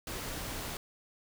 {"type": "noise", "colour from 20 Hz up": "pink", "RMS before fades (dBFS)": -39, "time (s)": [0.07, 0.77], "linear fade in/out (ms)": 2, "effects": []}